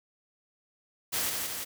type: noise with echo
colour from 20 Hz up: white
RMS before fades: -30 dBFS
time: 1.12-1.31 s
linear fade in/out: 20 ms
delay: 170 ms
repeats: 2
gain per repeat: -3 dB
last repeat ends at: 1.65 s
effects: none